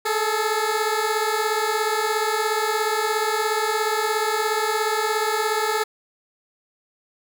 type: beating tone pair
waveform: 15% pulse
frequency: 424.1 / 441.1 Hz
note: G#4 / A4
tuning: +36 / +4 cents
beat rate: 17 Hz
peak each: -17 dBFS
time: 0.05-5.84 s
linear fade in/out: 10 ms
effects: none